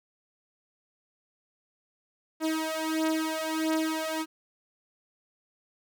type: beating tone pair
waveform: sawtooth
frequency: 316.6 / 318.1 Hz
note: D#4 / D#4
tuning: +30 / +38 cents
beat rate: 1.5 Hz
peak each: -26 / -26 dBFS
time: 2.4-4.26 s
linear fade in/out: 50 ms
effects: none